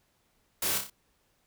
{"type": "noise with echo", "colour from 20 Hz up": "white", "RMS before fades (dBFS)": -30, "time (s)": [0.62, 0.78], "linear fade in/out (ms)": 5, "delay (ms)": 30, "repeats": 4, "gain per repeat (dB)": -5, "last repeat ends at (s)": 0.9, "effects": ["pink hiss -71 dBFS RMS until 1.46 s"]}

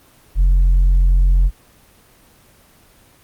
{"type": "tone with tanh clipping", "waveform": "sine", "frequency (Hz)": 44.31, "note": "F1", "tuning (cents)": 26, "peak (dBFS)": -10, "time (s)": [0.35, 1.51], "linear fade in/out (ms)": 50, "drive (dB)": 2, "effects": ["pink hiss -50 dBFS RMS until 3.23 s", "Opus 24 kbps"]}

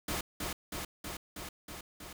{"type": "noise with echo", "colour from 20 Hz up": "pink", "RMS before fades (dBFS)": -35, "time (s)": [0.08, 0.21], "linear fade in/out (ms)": 5, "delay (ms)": 320, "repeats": 6, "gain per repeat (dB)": -2, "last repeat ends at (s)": 2.13, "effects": []}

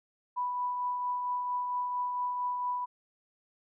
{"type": "tone with tremolo", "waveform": "sine", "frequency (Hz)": 987.8, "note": "B5", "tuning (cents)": 0, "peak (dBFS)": -28, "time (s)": [0.36, 2.86], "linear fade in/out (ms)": 20, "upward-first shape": "triangle", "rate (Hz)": 4.4, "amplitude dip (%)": 35, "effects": []}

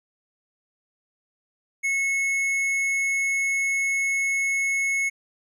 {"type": "tone with tanh clipping", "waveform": "triangle", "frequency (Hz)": 2190, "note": "C#7", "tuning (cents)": -22, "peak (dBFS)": -23, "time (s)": [1.83, 5.1], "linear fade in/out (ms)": 20, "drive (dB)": 14, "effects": []}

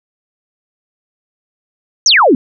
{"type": "exponential sweep", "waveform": "sine", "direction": "down", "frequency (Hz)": [6630, 226.9], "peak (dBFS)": -5, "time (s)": [2.06, 2.35], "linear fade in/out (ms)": 2, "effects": []}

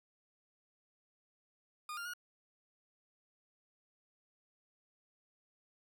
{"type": "tone with pitch steps", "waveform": "40% pulse", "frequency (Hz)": [1219, 1398, 1443], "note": ["D#6", "F6", "F#6"], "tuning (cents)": [-36, 1, -44], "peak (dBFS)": -40, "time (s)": [1.89, 2.136], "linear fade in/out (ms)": 2, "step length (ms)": 82, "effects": []}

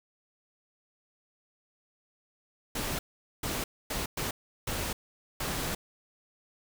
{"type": "noise bursts at uneven times", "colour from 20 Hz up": "pink", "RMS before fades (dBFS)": -33, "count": 6, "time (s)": [[2.75, 2.99], [3.43, 3.64], [3.9, 4.06], [4.17, 4.31], [4.67, 4.93], [5.4, 5.75]], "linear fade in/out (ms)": 5, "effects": []}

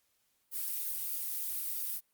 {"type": "noise with flanger", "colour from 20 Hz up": "violet", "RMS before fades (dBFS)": -36, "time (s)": [0.51, 2.01], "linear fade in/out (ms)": 50, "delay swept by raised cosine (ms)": [1.8, 5.9], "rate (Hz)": 1.6, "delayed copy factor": -0.8, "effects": ["white hiss -75 dBFS RMS until 2.13 s", "Opus 48 kbps"]}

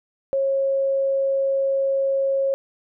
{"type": "tone", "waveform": "sine", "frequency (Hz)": 544, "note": "C#5", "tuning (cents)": -33, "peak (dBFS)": -18, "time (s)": [0.33, 2.54], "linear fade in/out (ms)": 0, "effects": []}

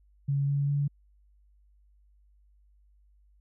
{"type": "tone with pitch steps", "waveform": "sine", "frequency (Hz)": [140, 141.46, 142.94], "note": ["C#3", "C#3", "D3"], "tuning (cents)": [18, 35, -47], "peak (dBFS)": -24, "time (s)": [0.28, 0.88], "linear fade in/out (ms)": 10, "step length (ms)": 200, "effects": ["added 50 Hz sine -59 dBFS peak until 3.4 s"]}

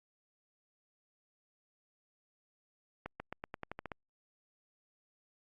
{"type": "accelerating click train", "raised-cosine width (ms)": 0.5, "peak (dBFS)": -25, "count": 10, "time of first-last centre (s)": [3.06, 3.918], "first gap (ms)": 140, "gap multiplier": 0.9, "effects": ["Opus 48 kbps"]}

